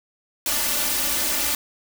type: noise with comb filter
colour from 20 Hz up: white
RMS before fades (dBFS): -23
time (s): 0.46-1.55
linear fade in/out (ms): 2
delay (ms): 3.4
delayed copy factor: +0.9
effects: none